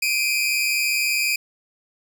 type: tone pair together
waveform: sawtooth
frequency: 2361 / 2501 Hz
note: D7 / D#7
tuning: +9 / +8 cents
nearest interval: minor second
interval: 99 cents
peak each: -19 dBFS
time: 0.02-1.36 s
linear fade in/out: 5 ms
effects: none